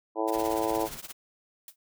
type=harmonic tone; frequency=110 Hz; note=A2; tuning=in tune; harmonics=3 / 4 / 5 / 6 / 7 / 8 / 9; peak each=-31 / -32 / -33 / -34 / -34 / -35 / -36 dBFS; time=0.15-0.89 s; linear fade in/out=50 ms
type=noise with tremolo; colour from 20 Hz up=white; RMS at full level=-38 dBFS; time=0.27-1.13 s; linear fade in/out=20 ms; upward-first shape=triangle; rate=17 Hz; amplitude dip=100%
type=noise; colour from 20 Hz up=pink; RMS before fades=-44 dBFS; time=0.34-0.98 s; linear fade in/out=10 ms
type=noise with exponential decay; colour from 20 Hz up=blue; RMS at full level=-40 dBFS; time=1.68-1.76 s; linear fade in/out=2 ms; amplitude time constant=17 ms
effects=none